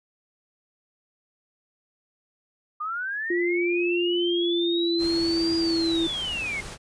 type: linear two-way sweep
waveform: sine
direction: up then down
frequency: 1198 to 4843 to 2104 Hz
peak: -27 dBFS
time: 2.8-6.61 s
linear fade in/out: 10 ms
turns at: 5.57 s
type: tone with pitch glide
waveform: sine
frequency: 349.2 to 330.7 Hz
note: F4 to E4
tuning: 0 to +6 cents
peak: -22 dBFS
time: 3.3-6.07 s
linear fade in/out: 5 ms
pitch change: -94 cents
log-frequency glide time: 4.2-5.45 s
type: noise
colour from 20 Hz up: pink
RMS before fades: -38 dBFS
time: 4.98-6.78 s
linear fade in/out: 50 ms
effects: resampled to 22050 Hz